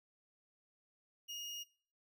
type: tone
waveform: 30% pulse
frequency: 2859 Hz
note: F7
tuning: 40 cents sharp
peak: -40 dBFS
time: 1.28-1.64 s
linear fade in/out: 20 ms
effects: noise-tail reverb RT60 0.4 s tail -18 dB re dry

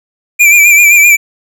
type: tone with vibrato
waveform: square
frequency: 2366 Hz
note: D7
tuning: 12 cents sharp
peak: -3 dBFS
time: 0.39-1.17 s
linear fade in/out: 20 ms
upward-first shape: sine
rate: 7.7 Hz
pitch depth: 51 cents each way
effects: none

